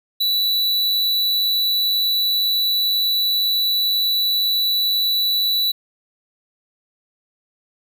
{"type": "tone", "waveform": "square", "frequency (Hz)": 3951, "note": "B7", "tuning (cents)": 0, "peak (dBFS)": -17, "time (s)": [0.2, 5.72], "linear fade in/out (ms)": 10, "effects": []}